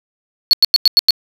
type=tone bursts; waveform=triangle; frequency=4386 Hz; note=C#8; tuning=19 cents flat; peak=-4 dBFS; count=6; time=0.51-1.107 s; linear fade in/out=0 ms; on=22 ms; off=93 ms; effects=none